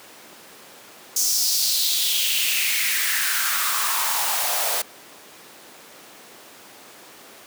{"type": "noise with high-pass filter sweep", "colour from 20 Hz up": "white", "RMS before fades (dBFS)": -22, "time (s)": [1.16, 4.82], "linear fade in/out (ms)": 5, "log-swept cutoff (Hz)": [6100, 590], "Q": 3.5, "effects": ["pink hiss -44 dBFS RMS until 7.46 s", "high-pass 300 Hz 12 dB/octave"]}